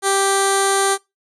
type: tone with low-pass filter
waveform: 15% pulse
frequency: 392 Hz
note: G4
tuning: in tune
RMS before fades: -17 dBFS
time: 0.02-0.98 s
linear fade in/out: 50 ms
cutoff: 9000 Hz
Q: 4.2
effects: noise-tail reverb RT60 0.2 s tail -21 dB re dry